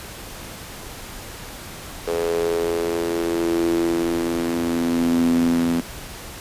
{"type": "tone with high-pass filter sweep", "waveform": "sawtooth", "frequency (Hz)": 84.4, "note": "E2", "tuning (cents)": 41, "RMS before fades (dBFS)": -21, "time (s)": [2.07, 5.81], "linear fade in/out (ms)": 10, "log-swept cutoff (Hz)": [450, 230], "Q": 7.7, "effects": ["pink hiss -36 dBFS RMS until 6.4 s", "resampled to 32000 Hz"]}